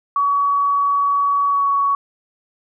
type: tone with pitch glide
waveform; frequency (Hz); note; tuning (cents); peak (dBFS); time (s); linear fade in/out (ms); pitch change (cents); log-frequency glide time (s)
sine; 1131 to 1120.6; C#6 to C#6; +34 to +18; -14; 0.16-1.95; 2; -16; 1.47-1.67
effects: none